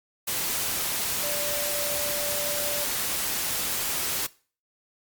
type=tone in noise; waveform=sine; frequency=584 Hz; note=D5; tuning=10 cents flat; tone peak=-32 dBFS; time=1.23-2.85 s; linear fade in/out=10 ms; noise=white; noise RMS=-28 dBFS; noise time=0.27-4.27 s; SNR=-7 dB; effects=noise-tail reverb RT60 0.4 s tail -21 dB re dry + Opus 48 kbps